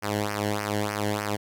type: tone with flanger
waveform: sawtooth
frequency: 103.83 Hz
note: G#2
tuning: in tune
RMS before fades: -28 dBFS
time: 0.02-1.37 s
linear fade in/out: 20 ms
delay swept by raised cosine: 0.26 to 0.84 ms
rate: 3.3 Hz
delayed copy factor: -0.85
effects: AAC 64 kbps